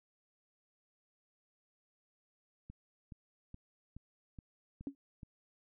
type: click train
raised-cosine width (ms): 5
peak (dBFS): -36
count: 7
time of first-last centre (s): 2.7-5.232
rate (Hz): 2.37
type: tone with exponential decay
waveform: sine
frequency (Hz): 277.2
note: C#4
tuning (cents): 0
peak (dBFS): -32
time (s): 4.87-4.95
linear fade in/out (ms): 1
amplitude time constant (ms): 17
effects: none